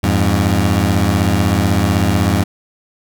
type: beating tone pair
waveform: 20% pulse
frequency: 86.7 / 102.7 Hz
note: F2 / G#2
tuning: -12 / -19 cents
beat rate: 16 Hz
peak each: -10 dBFS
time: 0.03-2.44 s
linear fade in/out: 10 ms
effects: none